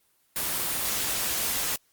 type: noise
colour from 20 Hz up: white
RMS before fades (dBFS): -28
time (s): 0.36-1.76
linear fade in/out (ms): 2
effects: white hiss -67 dBFS RMS until 1.92 s + Opus 24 kbps